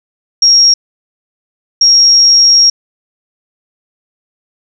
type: tone bursts at uneven times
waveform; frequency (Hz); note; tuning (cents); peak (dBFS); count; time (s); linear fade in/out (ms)
sine; 5588; F8; 0; -3; 2; 0.42-0.74 / 1.81-2.7; 5
effects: none